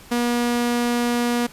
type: tone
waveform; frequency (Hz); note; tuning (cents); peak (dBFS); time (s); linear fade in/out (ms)
sawtooth; 240; B3; -49; -15; 0.11-1.47; 10
effects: pink hiss -45 dBFS RMS until 1.52 s + resampled to 32000 Hz